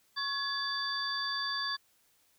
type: tone cluster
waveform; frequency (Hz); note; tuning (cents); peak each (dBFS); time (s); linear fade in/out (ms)
sine; 1100 / 1687 / 3515 / 4645; C#6 / G#6 / A7 / D8; -14 / +27 / -2 / -20; -38 / -37 / -39 / -35; 0.16-1.77; 20
effects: white hiss -69 dBFS RMS until 2.38 s